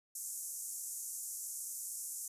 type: band-pass noise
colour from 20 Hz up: pink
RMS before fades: -43 dBFS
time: 0.15-2.28 s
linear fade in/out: 5 ms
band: 6400 to 13000 Hz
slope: 48 dB/octave
effects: resampled to 32000 Hz